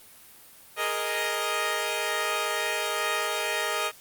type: chord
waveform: 10% pulse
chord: Ab suspended second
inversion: none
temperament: equal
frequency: 415.3 / 466.2 / 622.3 Hz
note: Ab4 / Bb4 / Eb5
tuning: 0 / 0 / 0 cents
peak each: -24 / -23 / -21 dBFS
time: 0.76-3.92 s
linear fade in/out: 50 ms
effects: white hiss -51 dBFS RMS until 4 s + Opus 32 kbps